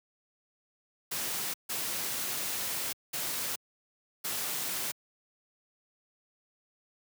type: noise bursts at uneven times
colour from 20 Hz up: white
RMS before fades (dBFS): -34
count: 4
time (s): 1.11-1.54 / 1.69-2.93 / 3.13-3.56 / 4.24-4.92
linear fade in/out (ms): 10
effects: high-pass 100 Hz 12 dB/octave